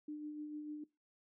sine tone with tremolo, 300 Hz, D4, 37 cents sharp, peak -40 dBFS, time 0.08-0.84 s, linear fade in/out 5 ms, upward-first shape sine, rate 6.7 Hz, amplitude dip 35%, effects noise-tail reverb RT60 0.2 s tail -19 dB re dry

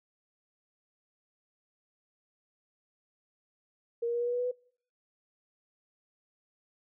sine tone with pitch steps, 468.1 / 472.2 / 476.3 / 480.4 / 484.6 / 488.8 / 493.1 / 497.4 Hz, A#4 / A#4 / A#4 / B4 / B4 / B4 / B4 / B4, +7 / +22 / +37 / -48 / -33 / -18 / -3 / +12 cents, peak -28 dBFS, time 4.02-4.516 s, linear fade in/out 10 ms, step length 62 ms, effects noise-tail reverb RT60 0.6 s tail -26 dB re dry

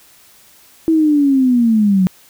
sine linear sweep, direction down, 327.3 to 180.6 Hz, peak -9 dBFS, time 0.88-2.07 s, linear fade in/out 0 ms, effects white hiss -47 dBFS RMS until 2.29 s

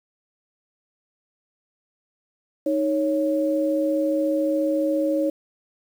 sine tone pair together, 311.4 / 554.4 Hz, D#4 / C#5, +2 / 0 cents, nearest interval minor seventh, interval 998 cents, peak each -22 dBFS, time 2.66-5.3 s, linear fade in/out 5 ms, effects 8-bit

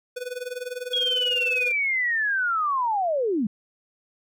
square tone with tremolo, 496.4 Hz, B4, 9 cents sharp, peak -28 dBFS, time 0.16-1.72 s, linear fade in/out 10 ms, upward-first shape sine, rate 20 Hz, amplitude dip 85%
sine linear sweep, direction down, 3337 to 189.9 Hz, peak -21 dBFS, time 0.93-3.47 s, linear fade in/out 5 ms
effects none

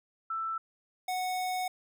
sine / square tone pair in turn, 1327 / 737.1 Hz, E6 / F#5, +11 / -7 cents, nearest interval minor seventh, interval 1018 cents, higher first, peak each -31 / -31 dBFS, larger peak neither, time 0.3-0.58 / 1.08-1.68 s, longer second, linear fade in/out 5 ms, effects none

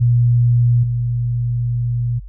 sine tone with level steps, 120 Hz, B2, 49 cents flat, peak -10 / -16 dBFS, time 0-2.2 s, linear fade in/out 20 ms, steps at 0.83 s, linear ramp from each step 5 ms, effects added 48 Hz sine -31 dBFS peak until 2.28 s

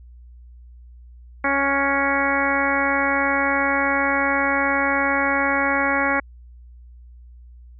harmonic tone with a mistuned harmonic, 277.2 Hz, C#4, in tune, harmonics 1 / 2 / 3 / 4 / 5 / 6 / 7 / 8, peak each -26 / -26 / -26 / -26 / -26 / -26 / -26 / -26 dBFS, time 1.44-6.2 s, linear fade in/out 5 ms, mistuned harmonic 5, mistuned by +21 cents, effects added 60 Hz sine -41 dBFS peak until 7.79 s

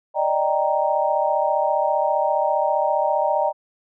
sine chord, Eb major seventh, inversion third, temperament equal, 587.3 / 622.3 / 784 / 932.3 Hz, D5 / Eb5 / G5 / Bb5, 0 / 0 / 0 / 0 cents, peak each -23 dBFS, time 0.14-3.53 s, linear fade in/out 50 ms, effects none

